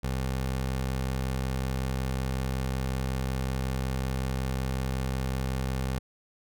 20% pulse tone, 65.41 Hz, C2, in tune, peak -23 dBFS, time 0.03-5.99 s, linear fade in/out 10 ms, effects none

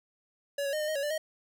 square tone with pitch steps, 566 / 556 / 613 / 607 / 624 / 558 / 590 / 628 Hz, C#5 / C#5 / D#5 / D#5 / D#5 / C#5 / D5 / D#5, +36 / +5 / -26 / -43 / +5 / +11 / +8 / +16 cents, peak -30 dBFS, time 0.58-1.18 s, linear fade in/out 5 ms, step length 75 ms, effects none

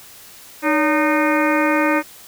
harmonic tone with a mistuned harmonic, 306.6 Hz, D#4, 25 cents flat, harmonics 1 / 2 / 3 / 4 / 5 / 6 / 7 / 8, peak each -18 / -21 / -23 / -24 / -25 / -26 / -26 / -27 dBFS, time 0.62-2.03 s, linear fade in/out 50 ms, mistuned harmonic 2, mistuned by -120 cents, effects white hiss -42 dBFS RMS until 2.27 s

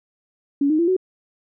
sine tone with pitch steps, 282.1 / 309.4 / 339.4 / 372.2 Hz, C#4 / D#4 / F4 / F#4, +30 / -10 / -49 / +10 cents, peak -15 dBFS, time 0.61-0.966 s, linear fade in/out 5 ms, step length 89 ms, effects none

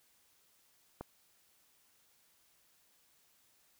click, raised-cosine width 1 ms, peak -27 dBFS, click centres 1.01 s, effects white hiss -70 dBFS RMS until 3.79 s

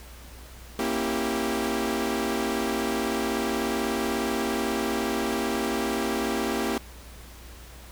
sawtooth chord, A# diminished seventh, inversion none, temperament equal with one note detuned, 233.1 / 273.4 / 329.6 / 392 Hz, A#3 / C#4 / E4 / G4, 0 / -24 / 0 / 0 cents, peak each -26 / -28 / -28 / -26 dBFS, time 0.79-6.78 s, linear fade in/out 2 ms, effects added 60 Hz sine -44 dBFS peak until 7.91 s + pink hiss -48 dBFS RMS until 7.91 s

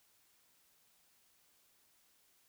silence, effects white hiss -71 dBFS RMS until 2.48 s

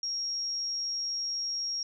sine tone, 5588 Hz, F8, in tune, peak -30 dBFS, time 0.03-1.83 s, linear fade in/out 2 ms, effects none

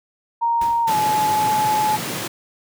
sine tone with pitch glide, 932.3 to 854.9 Hz, A#5 to G#5, 0 to +50 cents, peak -16 dBFS, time 0.41-1.97 s, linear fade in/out 20 ms, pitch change -150 cents, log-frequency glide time 0.84-0.95 s
pink noise with exponential decay, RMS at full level -32 dBFS, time 0.61-1.07 s, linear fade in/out 5 ms, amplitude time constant 99 ms
pink high-pass noise, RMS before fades -27 dBFS, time 0.87-2.28 s, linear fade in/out 10 ms, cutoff 100 Hz, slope 96 dB/octave
effects none

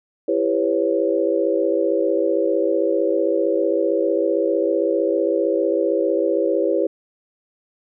sine chord, C# half-diminished seventh, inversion first, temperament just, 332.6 / 399.1 / 498.9 / 554.4 Hz, E4 / G4 / B4 / C#5, +16 / +31 / +17 / 0 cents, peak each -22 dBFS, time 0.28-6.87 s, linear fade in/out 5 ms, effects none

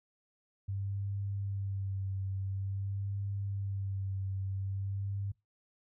sine tone with vibrato, 98 Hz, G2, in tune, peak -33 dBFS, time 0.68-5.32 s, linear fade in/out 10 ms, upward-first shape sine, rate 0.48 Hz, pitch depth 29 cents each way, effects noise-tail reverb RT60 0.2 s tail -22 dB re dry

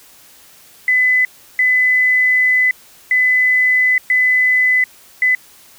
sine tone bursts at uneven times, 2009 Hz, B6, 29 cents sharp, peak -10 dBFS, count 5, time 0.88-1.25 / 1.59-2.71 / 3.11-3.98 / 4.1-4.84 / 5.22-5.35 s, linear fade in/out 2 ms, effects white hiss -45 dBFS RMS until 5.78 s

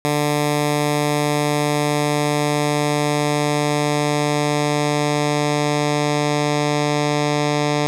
10% pulse tone with low-pass filter sweep, 147.7 Hz, D3, 10 cents sharp, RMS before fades -19 dBFS, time 0.05-7.87 s, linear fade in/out 0 ms, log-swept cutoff 12000 to 6400 Hz, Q 1.1, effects none

